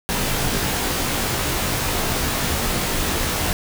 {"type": "noise with comb filter", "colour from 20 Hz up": "pink", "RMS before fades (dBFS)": -22, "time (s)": [0.09, 3.53], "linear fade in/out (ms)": 0, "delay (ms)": 19, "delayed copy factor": -1, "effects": []}